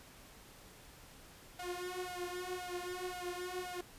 sawtooth tone with flanger, 360.1 Hz, F#4, 47 cents flat, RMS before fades -42 dBFS, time 1.59-3.81 s, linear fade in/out 5 ms, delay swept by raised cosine 1.3 to 5 ms, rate 1.9 Hz, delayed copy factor +1, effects pink hiss -57 dBFS RMS until 3.98 s + resampled to 32000 Hz

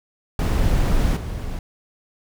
brown noise with level steps, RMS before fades -18 / -28 dBFS, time 0.39-1.59 s, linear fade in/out 2 ms, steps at 1.16 s, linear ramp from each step 10 ms, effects none

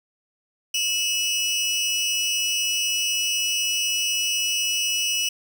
25% pulse tone pair together, 2616 / 2924 Hz, E7 / F#7, -14 / -21 cents, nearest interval major second, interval 193 cents, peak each -24 / -19 dBFS, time 0.74-5.29 s, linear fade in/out 5 ms, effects none

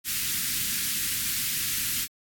white band-stop noise, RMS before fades -28 dBFS, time 0.04-2.08 s, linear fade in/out 50 ms, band 270 to 1600 Hz, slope 24 dB/octave, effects AAC 64 kbps

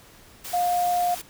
sine tone in noise, 709 Hz, F5, 26 cents sharp, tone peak -20 dBFS, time 0.53-1.15 s, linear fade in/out 10 ms, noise white, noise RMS -36 dBFS, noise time 0.44-1.22 s, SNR +13 dB, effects pink hiss -51 dBFS RMS until 1.29 s

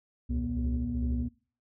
sine tone cluster, 65.9 / 68.4 / 79.1 / 118.6 / 241.6 Hz, C2 / C#2 / D#2 / A#2 / B3, +13 / -23 / +29 / +30 / -38 cents, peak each -31 / -35 / -38 / -38 / -31 dBFS, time 0.29-1.29 s, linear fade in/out 20 ms, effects noise-tail reverb RT60 0.4 s tail -20 dB re dry + tanh soft clip ceiling -22 dBFS

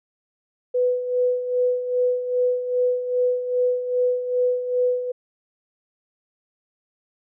sine tone with tremolo, 497 Hz, B4, 11 cents sharp, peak -16 dBFS, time 0.74-5.12 s, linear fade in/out 10 ms, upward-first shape sine, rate 2.5 Hz, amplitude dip 65%, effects none

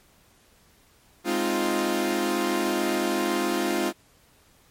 sawtooth chord, F minor seventh, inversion first, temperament equal, 207.7 / 261.6 / 311.1 / 349.2 Hz, Ab3 / C4 / Eb4 / F4, 0 / 0 / 0 / 0 cents, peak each -27 / -26 / -26 / -22 dBFS, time 1.24-3.93 s, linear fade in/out 50 ms, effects pink hiss -59 dBFS RMS until 4.7 s + MP3 64 kbps

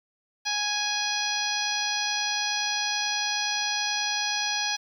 harmonic tone, 830.6 Hz, G#5, in tune, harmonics 1 / 2 / 3 / 4 / 5 / 6 / 7, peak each -33 / -33 / -33 / -33 / -33 / -33 / -33 dBFS, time 0.45-4.77 s, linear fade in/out 20 ms, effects 9-bit

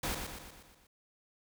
pink noise with echo, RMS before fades -35 dBFS, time 0.03-0.15 s, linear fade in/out 5 ms, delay 120 ms, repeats 6, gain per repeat -5 dB, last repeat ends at 0.87 s, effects none

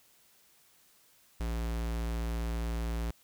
square tone, 57.2 Hz, A#1, 32 cents flat, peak -32 dBFS, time 1.4-3.11 s, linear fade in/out 5 ms, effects white hiss -64 dBFS RMS until 3.23 s

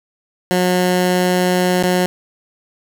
15% pulse tone with dropouts, 181.1 Hz, F#3, 37 cents flat, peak -7 dBFS, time 0.51-2.06 s, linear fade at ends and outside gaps 0 ms, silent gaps 1.827-1.836 s, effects none

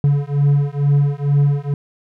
triangle beating tone pair, 141.8 / 144 Hz, C#3 / D3, +40 / -34 cents, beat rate 2.2 Hz, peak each -14 dBFS, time 0.04-1.74 s, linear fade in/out 2 ms, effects none

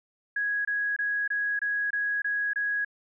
sine tone bursts, 1661.2 Hz, G#6, in tune, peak -25 dBFS, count 8, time 0.36-2.848 s, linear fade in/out 5 ms, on 290 ms, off 24 ms, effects none

